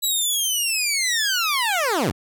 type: linear sweep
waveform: 15% pulse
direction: down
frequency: 3951 to 58.27 Hz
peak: -13 dBFS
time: 0.02-2.12 s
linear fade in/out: 20 ms
effects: none